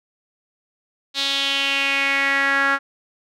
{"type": "tone with band-pass filter sweep", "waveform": "sawtooth", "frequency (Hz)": 276.3, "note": "C#4", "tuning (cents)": -6, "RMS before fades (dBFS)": -20, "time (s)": [1.14, 2.79], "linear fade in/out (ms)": 50, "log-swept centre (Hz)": [3900, 1500], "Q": 4.1, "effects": []}